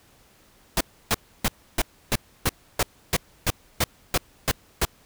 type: noise bursts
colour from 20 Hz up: pink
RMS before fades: -21 dBFS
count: 13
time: 0.77-4.851 s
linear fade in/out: 2 ms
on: 37 ms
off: 300 ms
effects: pink hiss -57 dBFS RMS until 5.05 s